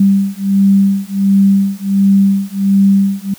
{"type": "beating tone pair", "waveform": "sine", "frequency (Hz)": [196, 197.4], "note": ["G3", "G3"], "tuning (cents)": [0, 12], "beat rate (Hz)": 1.4, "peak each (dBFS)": -11, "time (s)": [0, 3.34], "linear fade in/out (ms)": 5, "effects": ["white hiss -40 dBFS RMS until 3.38 s"]}